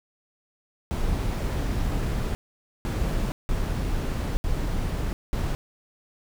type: noise bursts at uneven times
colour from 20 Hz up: brown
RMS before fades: -26 dBFS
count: 5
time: 0.91-2.35 / 2.85-3.32 / 3.49-4.37 / 4.44-5.13 / 5.33-5.55 s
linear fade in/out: 0 ms
effects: none